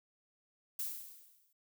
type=noise with exponential decay; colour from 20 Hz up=violet; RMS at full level=-36 dBFS; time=0.79-1.53 s; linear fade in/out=5 ms; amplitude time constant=160 ms; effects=none